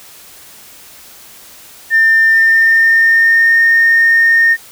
sine tone with pitch glide, 1800 to 1832.5 Hz, A6 to A#6, +39 to -30 cents, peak -5 dBFS, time 1.9-4.57 s, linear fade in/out 50 ms, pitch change +31 cents, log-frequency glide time 2.25-3.56 s, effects tanh soft clip ceiling -2 dBFS + white hiss -38 dBFS RMS until 4.71 s

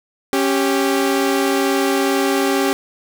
sawtooth tone pair together, 275.4 / 392 Hz, C#4 / G4, -11 / 0 cents, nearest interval tritone, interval 611 cents, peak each -14 dBFS, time 0.33-2.73 s, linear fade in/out 0 ms, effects none

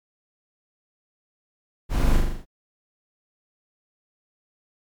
brown noise with echo, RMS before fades -21 dBFS, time 1.89-2.21 s, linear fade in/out 50 ms, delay 41 ms, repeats 6, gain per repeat -3 dB, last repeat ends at 2.456 s, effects MP3 96 kbps

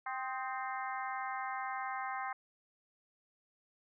harmonic tone with a mistuned harmonic, 261.6 Hz, C4, in tune, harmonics 3 / 4 / 5 / 6 / 7 / 8, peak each -40 / -42 / -44 / -46 / -47 / -48 dBFS, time 0.06-2.33 s, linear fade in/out 5 ms, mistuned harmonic 5, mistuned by -60 cents, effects none

